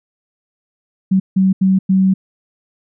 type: tone bursts at uneven times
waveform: sine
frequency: 190 Hz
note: F#3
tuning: 46 cents sharp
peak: -9 dBFS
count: 4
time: 1.11-1.2 / 1.36-1.53 / 1.61-1.79 / 1.89-2.14 s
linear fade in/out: 10 ms
effects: none